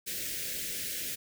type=band-stop noise; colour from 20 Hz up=white; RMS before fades=-36 dBFS; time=0.06-1.16 s; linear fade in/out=20 ms; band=580 to 1600 Hz; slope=48 dB/octave; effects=none